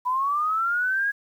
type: linear sweep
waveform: sine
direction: up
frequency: 981 to 1664 Hz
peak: -21 dBFS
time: 0.05-1.12 s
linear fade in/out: 20 ms
effects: 9-bit